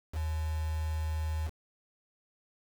sine tone with quantisation, 78.5 Hz, D#2, 16 cents sharp, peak -30 dBFS, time 0.12-1.51 s, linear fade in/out 50 ms, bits 7, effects none

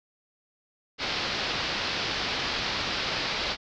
white low-pass noise, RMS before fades -30 dBFS, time 0.98-3.57 s, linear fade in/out 50 ms, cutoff 5000 Hz, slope 48 dB/octave, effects none

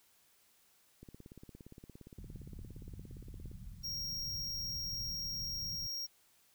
click train, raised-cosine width 3 ms, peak -38 dBFS, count 44, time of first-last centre 1.03-3.516 s, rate 17.3 Hz
pink low-pass noise, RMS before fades -49 dBFS, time 2.18-5.87 s, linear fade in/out 2 ms, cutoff 190 Hz, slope 48 dB/octave
square tone, 5588 Hz, F8, in tune, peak -38 dBFS, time 3.83-6.07 s, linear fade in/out 20 ms
effects white hiss -69 dBFS RMS until 6.54 s

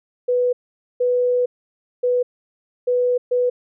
sine tone bursts at uneven times, 493.9 Hz, B4, in tune, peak -15 dBFS, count 5, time 0.28-0.53 / 1-1.46 / 2.03-2.23 / 2.87-3.18 / 3.31-3.5 s, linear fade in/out 10 ms, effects none

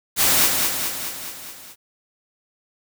white noise with echo, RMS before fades -17 dBFS, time 0.16-0.5 s, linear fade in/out 50 ms, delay 210 ms, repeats 6, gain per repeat -4 dB, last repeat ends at 1.76 s, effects none

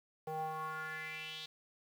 square tone with band-pass filter sweep, 156.9 Hz, D#3, 15 cents sharp, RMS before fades -42 dBFS, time 0.27-1.46 s, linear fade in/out 5 ms, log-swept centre 630 to 3800 Hz, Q 4.8, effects 10-bit

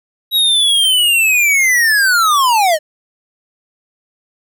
square linear sweep, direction down, 3856 to 587.3 Hz, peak -10 dBFS, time 0.31-2.79 s, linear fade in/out 50 ms, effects none

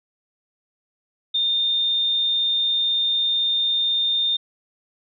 sine tone, 3629 Hz, A#7, 47 cents flat, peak -18 dBFS, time 1.34-4.37 s, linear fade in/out 10 ms, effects none

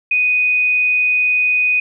sine tone, 2489 Hz, D#7, in tune, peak -12 dBFS, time 0.11-1.8 s, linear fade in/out 5 ms, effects none

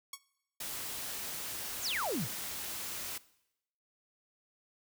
5% pulse tone with exponential decay, 1108.7 Hz, C#6, in tune, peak -25 dBFS, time 0.13-0.2 s, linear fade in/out 5 ms, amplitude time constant 15 ms
white noise, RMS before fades -40 dBFS, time 0.6-3.18 s, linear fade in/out 5 ms
sine exponential sweep, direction down, 8372 to 94.7 Hz, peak -32 dBFS, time 1.81-2.28 s, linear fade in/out 50 ms
effects noise-tail reverb RT60 0.8 s tail -19 dB re dry

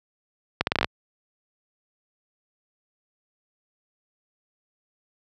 accelerating click train, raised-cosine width 0.3 ms, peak -4 dBFS, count 8, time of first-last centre 0.61-0.845 s, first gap 61 ms, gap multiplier 0.79, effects high-pass 60 Hz 12 dB/octave

